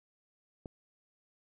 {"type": "click", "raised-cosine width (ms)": 2, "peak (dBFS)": -29, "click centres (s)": 0.658, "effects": []}